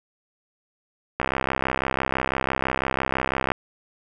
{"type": "click train", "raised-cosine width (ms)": 0.5, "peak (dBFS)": -7, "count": 154, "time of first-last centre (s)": [1.2, 3.518], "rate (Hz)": 66, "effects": []}